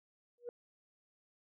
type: tone with exponential growth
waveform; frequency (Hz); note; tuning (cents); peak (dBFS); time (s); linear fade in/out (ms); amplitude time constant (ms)
sine; 481.3; B4; -45; -35; 0.38-0.49; 1; 22
effects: tanh soft clip ceiling -33 dBFS